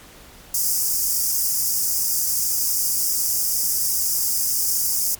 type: high-pass noise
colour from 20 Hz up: white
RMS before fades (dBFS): -21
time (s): 0.54-5.15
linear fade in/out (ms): 5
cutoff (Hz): 4900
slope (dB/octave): 96
effects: pink hiss -45 dBFS RMS until 5.19 s + MP3 96 kbps